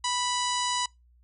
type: harmonic tone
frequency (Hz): 986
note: B5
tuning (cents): -3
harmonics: 1 / 2 / 3 / 4 / 5 / 6 / 7 / 8 / 9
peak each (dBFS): -29 / -37 / -34 / -34 / -36 / -39 / -36 / -42 / -40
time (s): 0.04-0.86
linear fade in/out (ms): 5
effects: noise-tail reverb RT60 0.2 s tail -24 dB re dry + added 60 Hz sine -57 dBFS peak until 1.23 s